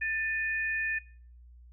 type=tone pair together; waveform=sine; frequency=1778 / 2475 Hz; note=A6 / D#7; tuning=+18 / -10 cents; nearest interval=tritone; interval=572 cents; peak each=-30 / -34 dBFS; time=0.01-0.99 s; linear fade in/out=10 ms; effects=noise-tail reverb RT60 0.5 s tail -23 dB re dry + added 60 Hz sine -50 dBFS peak until 1.72 s